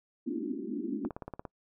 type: band-pass noise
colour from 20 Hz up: pink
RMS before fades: -35 dBFS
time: 0.26-1.09 s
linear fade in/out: 10 ms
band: 210 to 370 Hz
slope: 96 dB/octave
type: click train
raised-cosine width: 1 ms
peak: -25 dBFS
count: 8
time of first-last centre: 1.05-1.452 s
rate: 17.4 Hz
effects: noise-tail reverb RT60 0.1 s tail -26 dB re dry